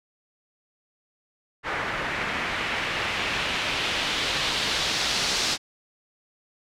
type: noise with low-pass filter sweep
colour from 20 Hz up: white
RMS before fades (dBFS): -27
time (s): 1.63-5.58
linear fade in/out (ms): 50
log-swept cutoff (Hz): 1700 to 5000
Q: 1.5
effects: none